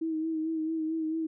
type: tone with vibrato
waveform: sine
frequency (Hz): 319.2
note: D#4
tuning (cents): +44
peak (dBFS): -28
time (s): 0.01-1.27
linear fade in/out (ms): 10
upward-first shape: sine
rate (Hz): 4.5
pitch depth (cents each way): 34
effects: none